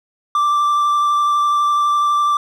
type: tone with vibrato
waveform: triangle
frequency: 1174.7 Hz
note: D6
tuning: in tune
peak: -11 dBFS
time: 0.35-2.37 s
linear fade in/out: 2 ms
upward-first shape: triangle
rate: 12 Hz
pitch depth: 13 cents each way
effects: none